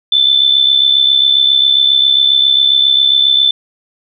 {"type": "tone with amplitude modulation", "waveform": "sine", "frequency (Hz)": 3520, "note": "A7", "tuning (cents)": 0, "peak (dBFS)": -4, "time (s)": [0.12, 3.51], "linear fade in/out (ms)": 5, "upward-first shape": "sine", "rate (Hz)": 67.4, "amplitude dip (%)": 65, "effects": []}